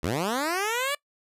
10% pulse linear sweep, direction up, 69.3 to 587.3 Hz, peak -17 dBFS, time 0.03-0.95 s, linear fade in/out 5 ms, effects noise-tail reverb RT60 0.1 s tail -23 dB re dry + resampled to 32000 Hz

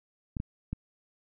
clicks, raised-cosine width 5 ms, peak -20 dBFS, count 3, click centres 0.368 / 0.401 / 0.73 s, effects none

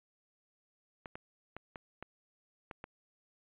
clicks, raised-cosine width 0.5 ms, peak -28 dBFS, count 7, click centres 1.058 / 1.155 / 1.566 / 1.758 / 2.026 / 2.712 / 2.841 s, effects resampled to 8000 Hz

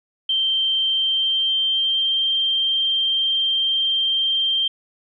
sine tone with pitch glide, 3136 to 3161 Hz, G7 to G7, 0 to +14 cents, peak -17 dBFS, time 0.29-4.68 s, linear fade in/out 5 ms, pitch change +14 cents, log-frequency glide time 0.87-2.22 s, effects none

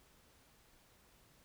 silence, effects pink hiss -67 dBFS RMS until 1.44 s

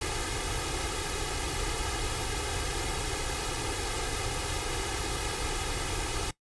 pink noise with comb filter, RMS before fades -32 dBFS, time 0.01-6.31 s, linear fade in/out 5 ms, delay 2.4 ms, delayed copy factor +0.8, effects noise-tail reverb RT60 0.1 s tail -19 dB re dry + resampled to 24000 Hz

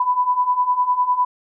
sine beating tone pair, 987.8 / 997.7 Hz, B5 / B5, 0 / +17 cents, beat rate 9.9 Hz, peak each -21 / -17 dBFS, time 0-1.25 s, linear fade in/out 5 ms, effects none

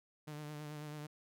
sawtooth tone with vibrato, 150 Hz, D3, 37 cents sharp, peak -40 dBFS, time 0.27-1.07 s, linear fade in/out 10 ms, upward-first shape sine, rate 9.2 Hz, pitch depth 32 cents each way, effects none

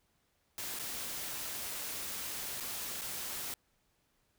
white noise with dropouts, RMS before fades -40 dBFS, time 0.58-3.54 s, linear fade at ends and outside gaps 1 ms, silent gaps 0.79-0.795 / 2.601-2.606 / 3.012-3.017 s, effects pink hiss -75 dBFS RMS until 4.38 s

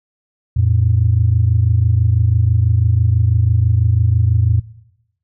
sine tone pair together, 87.31 / 113.38 Hz, F2 / A#2, 0 / -48 cents, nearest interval perfect fourth, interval 452 cents, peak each -13 dBFS, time 0.56-4.6 s, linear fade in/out 10 ms, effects noise-tail reverb RT60 0.9 s tail -19 dB re dry + tanh soft clip ceiling -3 dBFS

